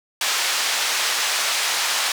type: band-pass noise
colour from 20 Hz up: white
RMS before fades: -22 dBFS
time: 0.21-2.12 s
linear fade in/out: 2 ms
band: 760 to 5700 Hz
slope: 12 dB/octave
effects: none